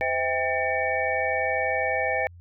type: tone cluster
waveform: sine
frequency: 514 / 646 / 794 / 1792 / 2262 Hz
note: C5 / E5 / G5 / A6 / C#7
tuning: -31 / -35 / +22 / +31 / +34 cents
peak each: -29 dBFS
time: 0.01-2.27 s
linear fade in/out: 0 ms
effects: added 87 Hz sine -44 dBFS peak until 2.4 s